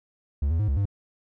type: tone with pitch steps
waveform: triangle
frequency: 71 / 82.1 / 105.7 / 69.2 / 99.8 Hz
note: C#2 / E2 / G#2 / C#2 / G2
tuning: +42 / -6 / +31 / -2 / +32 cents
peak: -19 dBFS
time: 0.42-0.855 s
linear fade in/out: 5 ms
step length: 87 ms
effects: none